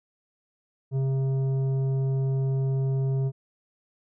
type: tone with tanh clipping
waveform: triangle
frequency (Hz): 134.2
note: C3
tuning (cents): +44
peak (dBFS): -24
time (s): 0.91-3.32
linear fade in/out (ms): 50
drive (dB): 13
effects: none